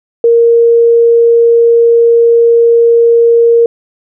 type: tone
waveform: sine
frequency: 466.2 Hz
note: A#4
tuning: in tune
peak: -3 dBFS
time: 0.24-3.66 s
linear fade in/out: 2 ms
effects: none